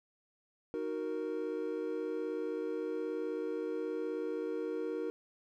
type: chord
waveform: triangle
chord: D# minor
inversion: none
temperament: equal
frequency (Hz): 311.1 / 370 / 466.2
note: D#4 / F#4 / A#4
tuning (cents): 0 / 0 / 0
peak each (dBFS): -38 / -38 / -35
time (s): 0.74-5.1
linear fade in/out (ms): 0
effects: none